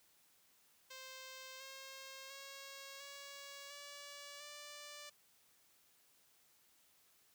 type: tone with pitch steps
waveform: 5% pulse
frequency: 523.3 / 535.5 / 548 / 560.9 / 574 / 587.4 Hz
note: C5 / C5 / C#5 / C#5 / D5 / D5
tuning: 0 / +40 / -20 / +20 / -40 / 0 cents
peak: -39 dBFS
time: 0.9-5.1 s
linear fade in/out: 10 ms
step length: 700 ms
effects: white hiss -71 dBFS RMS until 7.34 s + high-pass 60 Hz 12 dB/octave